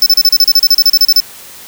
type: tone bursts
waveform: square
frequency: 5274 Hz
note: E8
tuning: in tune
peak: -4 dBFS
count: 16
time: 0.02-1.202 s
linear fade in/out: 2 ms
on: 42 ms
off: 34 ms
effects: white hiss -33 dBFS RMS until 1.67 s